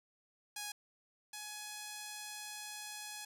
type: tone pair in turn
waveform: 5% pulse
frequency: 830.6 / 840.7 Hz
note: G#5 / G#5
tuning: 0 / +21 cents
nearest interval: unison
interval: 21 cents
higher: second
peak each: -29 / -32 dBFS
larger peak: first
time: 0.56-0.72 / 1.33-3.25 s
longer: second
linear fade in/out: 5 ms
effects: none